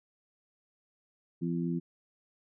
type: harmonic tone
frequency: 85.3 Hz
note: F2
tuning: 40 cents flat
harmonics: 2 / 3 / 4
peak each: -31 / -35 / -37 dBFS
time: 1.41-1.8 s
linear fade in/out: 20 ms
effects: none